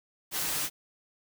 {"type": "noise with comb filter", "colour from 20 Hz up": "white", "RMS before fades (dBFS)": -31, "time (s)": [0.31, 0.7], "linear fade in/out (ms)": 50, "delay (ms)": 6.5, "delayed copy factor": 0.55, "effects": []}